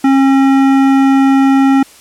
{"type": "tone with hard clipping", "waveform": "sine", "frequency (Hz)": 270.7, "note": "C#4", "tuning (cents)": -41, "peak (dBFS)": -8, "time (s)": [0.04, 1.83], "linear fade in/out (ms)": 5, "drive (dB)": 14, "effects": ["white hiss -40 dBFS RMS until 2 s", "low-pass 11000 Hz 12 dB/octave"]}